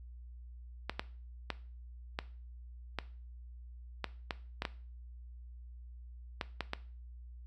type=clicks; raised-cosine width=0.3 ms; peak=-18 dBFS; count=12; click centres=0.896 / 0.995 / 1.503 / 2.189 / 2.987 / 4.043 / 4.308 / 4.621 / 4.652 / 6.412 / 6.607 / 6.734 s; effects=noise-tail reverb RT60 0.4 s tail -17 dB re dry + added 60 Hz sine -47 dBFS peak until 7.46 s